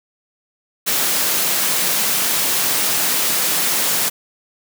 white high-pass noise, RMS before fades -18 dBFS, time 0.86-4.1 s, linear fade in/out 20 ms, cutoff 130 Hz, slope 48 dB/octave, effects none

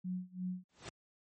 sine tone with tremolo, 182.7 Hz, F#3, 22 cents flat, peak -34 dBFS, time 0.04-0.64 s, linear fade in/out 10 ms, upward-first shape sine, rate 2.9 Hz, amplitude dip 95%
pink noise with exponential growth, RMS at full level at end -42 dBFS, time 0.69-0.89 s, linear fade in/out 2 ms, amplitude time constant 43 ms
effects high-pass 80 Hz 12 dB/octave + MP3 32 kbps

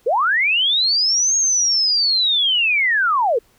sine linear two-way sweep, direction up then down, 415.6 to 6580 to 415.6 Hz, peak -14 dBFS, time 0.06-3.39 s, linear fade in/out 10 ms, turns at 1.36 s, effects pink hiss -57 dBFS RMS until 3.58 s

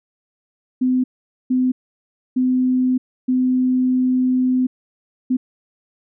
sine tone bursts at uneven times, 254.8 Hz, C4, 46 cents flat, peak -14 dBFS, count 5, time 0.81-1.04 / 1.5-1.72 / 2.36-2.98 / 3.28-4.67 / 5.3-5.37 s, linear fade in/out 10 ms, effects none

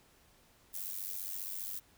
violet noise with amplitude modulation, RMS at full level -37 dBFS, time 0.73-1.8 s, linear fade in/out 20 ms, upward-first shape sine, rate 94.9 Hz, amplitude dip 80%, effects pink hiss -65 dBFS RMS until 1.97 s

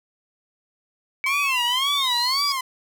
sine exponential sweep, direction up, 2258 to 4978 Hz, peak -21 dBFS, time 1.24-2.52 s, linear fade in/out 0 ms
sawtooth tone with vibrato, 1046.5 Hz, C6, in tune, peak -20 dBFS, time 1.26-2.61 s, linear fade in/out 5 ms, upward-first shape sine, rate 1.9 Hz, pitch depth 160 cents each way
effects none

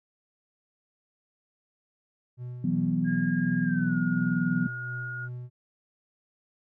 triangle tone with tremolo, 123.47 Hz, B2, in tune, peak -32 dBFS, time 2.37-5.5 s, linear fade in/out 50 ms, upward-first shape sine, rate 2.8 Hz, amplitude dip 35%
sine chord, E suspended second, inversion none, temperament equal, 164.81 / 185 / 246.9 Hz, E3 / F#3 / B3, 0 / 0 / 0 cents, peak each -28 dBFS, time 2.64-4.67 s, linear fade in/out 5 ms
sine tone with pitch glide, 1627 to 1432.8 Hz, G#6 to F6, -36 to +44 cents, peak -34 dBFS, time 3.04-5.29 s, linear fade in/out 50 ms, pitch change -220 cents, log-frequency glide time 3.64-3.97 s
effects none

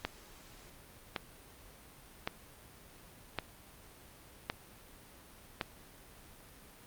click train, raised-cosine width 0.3 ms, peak -17 dBFS, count 6, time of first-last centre 0.05-5.612 s, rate 0.899 Hz, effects pink hiss -56 dBFS RMS until 6.86 s + Opus 48 kbps

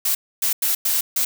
blue noise bursts at uneven times, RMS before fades -20 dBFS, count 5, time 0.05-0.15 / 0.42-0.53 / 0.62-0.75 / 0.85-1.01 / 1.16-1.25 s, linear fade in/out 5 ms, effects none

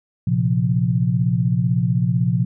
sine chord, Bb suspended second, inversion none, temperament equal with one note detuned, 116.54 / 132.41 / 174.61 Hz, Bb2 / C3 / F3, 0 / +21 / 0 cents, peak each -20 dBFS, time 0.27-2.45 s, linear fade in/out 5 ms, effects none

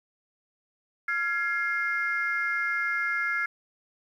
sine tone cluster, 1385 / 1673 / 2120 Hz, F6 / G#6 / C7, -15 / +12 / +22 cents, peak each -29 dBFS, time 1.08-3.46 s, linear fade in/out 5 ms, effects tanh soft clip ceiling -17 dBFS + 10-bit

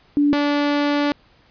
sine / sawtooth tone pair in turn, 289.9 / 289.9 Hz, D4 / D4, -22 / -22 cents, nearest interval unison, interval 0 cents, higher neither, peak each -13 dBFS, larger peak neither, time 0.17-0.33 / 0.33-1.12 s, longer second, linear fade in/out 0 ms, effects pink hiss -55 dBFS RMS until 1.5 s + resampled to 11025 Hz

